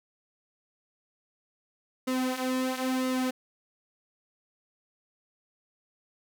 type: tone with flanger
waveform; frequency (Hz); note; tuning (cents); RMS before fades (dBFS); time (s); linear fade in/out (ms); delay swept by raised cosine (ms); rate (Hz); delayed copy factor
sawtooth; 257.4; C4; -28; -29; 2.07-3.31; 10; 1.2 to 5.3; 1; -0.7
effects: none